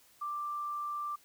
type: tone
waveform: sine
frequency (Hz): 1179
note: D6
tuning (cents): +6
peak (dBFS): -34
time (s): 0.21-1.16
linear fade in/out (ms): 10
effects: white hiss -63 dBFS RMS until 1.24 s